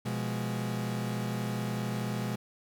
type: chord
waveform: 40% pulse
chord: F diminished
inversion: second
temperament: equal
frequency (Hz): 123.47 / 174.61 / 207.7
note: Cb3 / F3 / Ab3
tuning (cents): 0 / 0 / 0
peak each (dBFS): -33 / -39 / -34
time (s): 0.05-2.36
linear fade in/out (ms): 10
effects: none